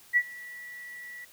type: tone with ADSR envelope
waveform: sine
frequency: 1948 Hz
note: B6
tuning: 24 cents flat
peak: -17 dBFS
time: 0.13-1.25 s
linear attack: 36 ms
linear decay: 57 ms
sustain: -23 dB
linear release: 8 ms
effects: white hiss -55 dBFS RMS until 1.32 s